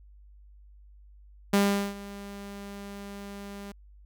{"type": "tone with ADSR envelope", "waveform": "sawtooth", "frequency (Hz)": 200.5, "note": "G3", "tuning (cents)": 39, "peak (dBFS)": -15, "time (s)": [1.53, 3.72], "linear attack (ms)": 8, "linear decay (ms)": 400, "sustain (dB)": -20, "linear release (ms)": 6, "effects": ["added 50 Hz sine -50 dBFS peak until 4.05 s"]}